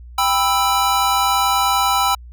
square chord, E minor, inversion first, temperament just, 791.1 / 988.9 / 1318.5 Hz, G5 / B5 / E6, +16 / +2 / 0 cents, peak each -20 dBFS, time 0.18-2.15 s, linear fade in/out 5 ms, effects added 60 Hz sine -35 dBFS peak until 2.32 s

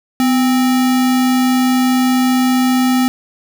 sine tone with sample-and-hold, 252.6 Hz, B3, 39 cents sharp, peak -10 dBFS, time 0.2-3.08 s, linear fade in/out 0 ms, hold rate 1050 Hz, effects none

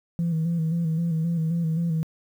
sine tone with vibrato, 164.81 Hz, E3, in tune, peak -20 dBFS, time 0.19-2.03 s, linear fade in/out 0 ms, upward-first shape square, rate 3.8 Hz, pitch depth 50 cents each way, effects tanh soft clip ceiling -19 dBFS + 9-bit

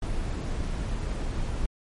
brown noise, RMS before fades -29 dBFS, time 0.02-1.66 s, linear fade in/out 5 ms, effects MP3 48 kbps

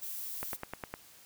violet noise, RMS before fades -40 dBFS, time 0.01-0.57 s, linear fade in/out 20 ms
click train, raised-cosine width 0.5 ms, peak -22 dBFS, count 6, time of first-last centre 0.43-0.94 s, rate 9.81 Hz
effects white hiss -57 dBFS RMS until 1.25 s

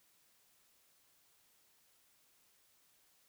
silence, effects white hiss -71 dBFS RMS until 3.28 s

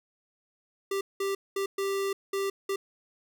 square tone bursts at uneven times, 392.9 Hz, G4, 4 cents sharp, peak -28 dBFS, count 6, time 0.91-1.01 / 1.2-1.35 / 1.56-1.66 / 1.78-2.13 / 2.33-2.5 / 2.69-2.76 s, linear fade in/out 5 ms, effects none

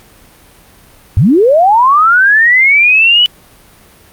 sine linear sweep, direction up, 77.78 to 2988 Hz, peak -4 dBFS, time 1.17-3.26 s, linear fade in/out 0 ms, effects pink hiss -42 dBFS RMS until 4.12 s + Opus 48 kbps

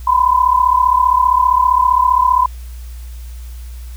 sine tone pair together, 987.8 / 1023 Hz, B5 / C6, 0 / -39 cents, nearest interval minor second, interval 61 cents, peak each -12 dBFS, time 0.07-2.46 s, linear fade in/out 5 ms, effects added 60 Hz sine -27 dBFS peak until 3.96 s + white hiss -45 dBFS RMS until 3.96 s

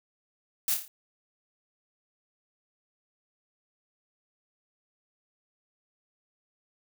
blue noise with echo, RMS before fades -27 dBFS, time 0.68-0.74 s, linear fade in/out 2 ms, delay 28 ms, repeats 5, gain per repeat -5 dB, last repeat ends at 0.88 s, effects none

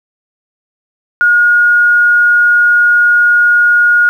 sine tone, 1436 Hz, F6, 48 cents sharp, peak -5 dBFS, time 1.21-4.09 s, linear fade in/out 0 ms, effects 7-bit

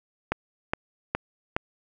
click train, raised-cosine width 0.5 ms, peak -9 dBFS, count 4, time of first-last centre 0.32-1.565 s, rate 2.41 Hz, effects none

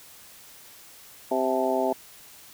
harmonic tone with a mistuned harmonic, 130.81 Hz, C3, in tune, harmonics 2 / 3 / 4 / 5 / 6 / 7, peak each -30 / -28 / -31 / -26 / -34 / -30 dBFS, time 1.31-1.93 s, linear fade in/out 5 ms, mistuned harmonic 7, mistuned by -76 cents, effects white hiss -49 dBFS RMS until 2.53 s

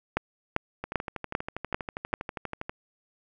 two click trains, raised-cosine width 0.5 ms, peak -18 / -9 dBFS, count 24 / 6, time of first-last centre 0.84-2.695 / 0.17-2.139 s, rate 12.4 / 2.54 Hz, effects none

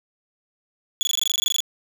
30% pulse tone bursts, 3391 Hz, G#7, 35 cents sharp, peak -16 dBFS, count 15, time 1.01-1.604 s, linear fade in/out 0 ms, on 20 ms, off 21 ms, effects none

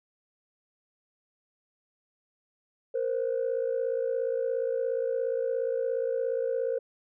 sine tone pair together, 466.2 / 523.3 Hz, A#4 / C5, 0 / 0 cents, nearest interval major second, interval 200 cents, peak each -28 dBFS, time 2.94-6.79 s, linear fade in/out 10 ms, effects tanh soft clip ceiling -21 dBFS

